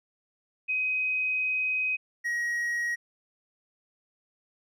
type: tone pair in turn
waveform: sine / triangle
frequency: 2519 / 1895.9 Hz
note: D#7 / A#6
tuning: +21 / +29 cents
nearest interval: perfect fourth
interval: 492 cents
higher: first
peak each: -25 dBFS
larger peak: neither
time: 0.68-1.97 / 2.24-2.96 s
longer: first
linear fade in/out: 20 ms
effects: none